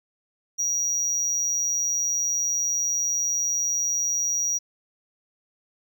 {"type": "tone", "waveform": "triangle", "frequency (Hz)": 5760, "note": "F#8", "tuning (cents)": -47, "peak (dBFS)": -21, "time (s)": [0.58, 4.59], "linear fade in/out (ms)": 20, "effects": []}